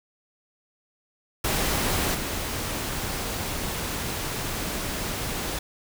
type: noise with level steps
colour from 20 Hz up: pink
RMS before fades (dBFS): -25 / -30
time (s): 1.44-5.59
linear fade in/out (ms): 5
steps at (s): 2.14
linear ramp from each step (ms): 10
effects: none